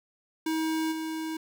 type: tone with level steps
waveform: square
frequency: 318.7 Hz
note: D#4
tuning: 42 cents sharp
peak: -27 / -32 dBFS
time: 0.46-1.37 s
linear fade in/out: 5 ms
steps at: 0.91 s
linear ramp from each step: 20 ms
effects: 10-bit